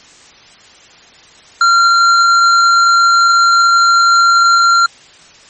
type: tone with tanh clipping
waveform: sine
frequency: 1378 Hz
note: F6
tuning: 24 cents flat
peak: -8 dBFS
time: 1.61-4.86 s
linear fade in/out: 2 ms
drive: 15 dB
effects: white hiss -41 dBFS RMS until 5.49 s + MP3 32 kbps